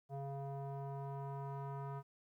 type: tone with low-pass filter sweep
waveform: square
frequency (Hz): 138.59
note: C#3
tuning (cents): 0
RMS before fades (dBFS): -44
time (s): 0.09-2.03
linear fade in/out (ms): 50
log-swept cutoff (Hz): 720 to 1100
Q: 3.5
effects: 13-bit